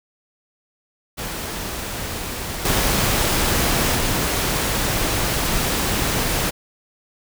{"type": "noise with level steps", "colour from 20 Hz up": "pink", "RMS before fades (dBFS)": [-28, -19, -21], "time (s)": [1.17, 6.51], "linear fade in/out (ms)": 20, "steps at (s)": [2.65, 3.95], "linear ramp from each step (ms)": 2, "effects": []}